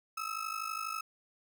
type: ring-modulated tone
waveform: 35% pulse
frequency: 1298 Hz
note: E6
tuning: 27 cents flat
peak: -31 dBFS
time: 0.17-1.01 s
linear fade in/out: 5 ms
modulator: 26.1 Hz
effects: none